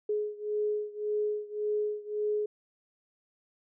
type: beating tone pair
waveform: sine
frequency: 420 / 421.8 Hz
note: G#4 / G#4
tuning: +19 / +27 cents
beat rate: 1.8 Hz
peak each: -31 / -33 dBFS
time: 0.09-2.46 s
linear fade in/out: 5 ms
effects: none